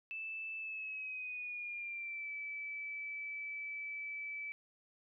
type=tone with pitch glide; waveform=sine; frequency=2635 to 2307 Hz; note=E7 to D7; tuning=-1 to -31 cents; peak=-40 dBFS; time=0.11-4.52 s; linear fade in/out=0 ms; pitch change=-230 cents; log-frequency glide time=0.58-2.31 s; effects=none